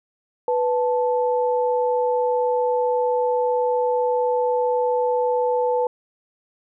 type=tone pair together; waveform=sine; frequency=494.4 / 876.1 Hz; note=B4 / A5; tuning=+2 / -8 cents; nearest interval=minor seventh; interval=990 cents; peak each=-19 / -23 dBFS; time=0.48-5.87 s; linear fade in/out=2 ms; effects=none